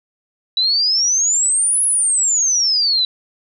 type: exponential two-way sweep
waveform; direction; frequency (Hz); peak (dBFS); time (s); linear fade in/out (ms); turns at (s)
sine; up then down; 3910 to 10610 to 3910; -13; 0.57-3.05; 2; 1.84
effects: none